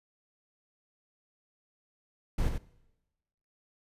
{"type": "noise with echo", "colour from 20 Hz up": "brown", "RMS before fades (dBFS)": -27, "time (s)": [2.38, 2.49], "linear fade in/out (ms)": 5, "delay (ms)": 91, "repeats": 1, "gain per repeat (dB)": -6, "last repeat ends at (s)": 2.581, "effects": ["noise-tail reverb RT60 1.0 s tail -21 dB re dry", "resampled to 32000 Hz"]}